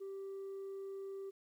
sine tone, 390.4 Hz, G4, 7 cents flat, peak -40 dBFS, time 0-1.31 s, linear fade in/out 20 ms, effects tanh soft clip ceiling -41 dBFS + 12-bit

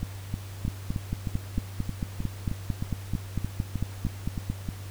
two click trains, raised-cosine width 5 ms, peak -15 / -17 dBFS, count 18 / 16, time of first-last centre 0.68-4.5 / 0.03-4.688 s, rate 4.45 / 3.22 Hz, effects added 97 Hz sine -37 dBFS peak until 4.9 s + pink hiss -47 dBFS RMS until 4.9 s

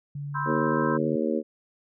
sine tone with pitch glide, 143.3 to 147.16 Hz, D3 to D3, -42 to +4 cents, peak -31 dBFS, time 0.15-1.16 s, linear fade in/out 5 ms, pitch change +46 cents, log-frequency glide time 0.39-0.68 s
sine chord, C major seventh, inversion third, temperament just, 981.1 / 1046.5 / 1308.1 / 1569.8 Hz, B5 / C6 / E6 / G6, -12 / 0 / -14 / +2 cents, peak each -33 / -30 / -34 / -33 dBFS, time 0.34-0.98 s, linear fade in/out 20 ms
harmonic tone, 77.78 Hz, D#2, in tune, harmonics 3 / 4 / 5 / 6 / 7, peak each -28 / -29 / -30 / -31 / -31 dBFS, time 0.45-1.43 s, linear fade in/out 50 ms
effects none

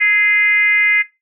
sine tone with frequency modulation, 2069 Hz, C7, 20 cents flat, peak -10 dBFS, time 0-1.03 s, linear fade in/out 20 ms, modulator 396 Hz, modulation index 0.67, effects noise-tail reverb RT60 0.2 s tail -18 dB re dry

